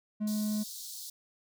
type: tone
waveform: triangle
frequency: 211.9 Hz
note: G#3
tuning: 35 cents sharp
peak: -27 dBFS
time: 0.2-0.64 s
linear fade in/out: 20 ms
type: high-pass noise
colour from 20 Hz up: pink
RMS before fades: -43 dBFS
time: 0.27-1.1 s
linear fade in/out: 5 ms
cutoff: 3900 Hz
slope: 48 dB/octave
effects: none